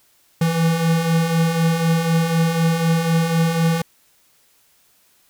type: beating tone pair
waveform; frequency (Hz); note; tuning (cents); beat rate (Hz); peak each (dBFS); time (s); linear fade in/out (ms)
square; 161.7 / 165.7; E3 / E3; -33 / +9; 4; -24 / -17; 0.41-3.82; 5
effects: white hiss -58 dBFS RMS until 5.29 s